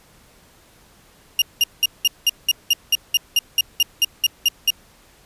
35% pulse tone bursts, 2826 Hz, F7, 20 cents sharp, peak -11 dBFS, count 16, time 1.39-4.704 s, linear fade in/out 2 ms, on 29 ms, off 190 ms, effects pink hiss -52 dBFS RMS until 5.25 s + resampled to 32000 Hz

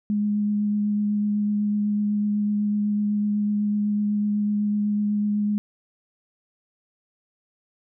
sine tone with vibrato, 207.7 Hz, G#3, in tune, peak -20 dBFS, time 0.1-5.58 s, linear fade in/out 0 ms, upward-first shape triangle, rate 8 Hz, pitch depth 13 cents each way, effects none

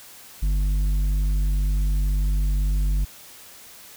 sine tone with tanh clipping, 48.97 Hz, G1, 1 cent flat, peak -20 dBFS, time 0.42-3.05 s, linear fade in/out 10 ms, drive 8 dB, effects white hiss -45 dBFS RMS until 3.96 s

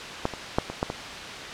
clicks, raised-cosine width 1 ms, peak -9 / -20 / -6 / -18 / -9 / -15 dBFS, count 6, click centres 0.254 / 0.337 / 0.585 / 0.7 / 0.829 / 0.901 s, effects white hiss -35 dBFS RMS until 1.53 s + low-pass 4000 Hz 12 dB/octave

